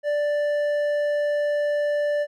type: tone with hard clipping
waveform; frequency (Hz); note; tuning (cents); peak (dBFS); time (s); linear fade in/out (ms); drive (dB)
sine; 587.3; D5; 0; -22; 0.03-2.27; 50; 6
effects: none